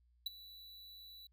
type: tone with ADSR envelope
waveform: square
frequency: 3951 Hz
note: B7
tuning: in tune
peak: -34 dBFS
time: 0.26-1.27 s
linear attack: 5 ms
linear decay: 18 ms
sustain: -19 dB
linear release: 4 ms
effects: added 60 Hz sine -68 dBFS peak until 1.32 s